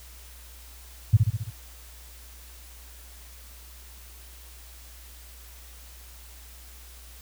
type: tone with echo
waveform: sine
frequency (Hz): 108.3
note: A2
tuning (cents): -27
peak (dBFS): -11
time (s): 1.13-1.17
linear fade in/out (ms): 10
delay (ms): 67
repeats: 5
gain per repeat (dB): -4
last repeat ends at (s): 1.505
effects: added 60 Hz sine -46 dBFS peak until 7.21 s + white hiss -50 dBFS RMS until 7.21 s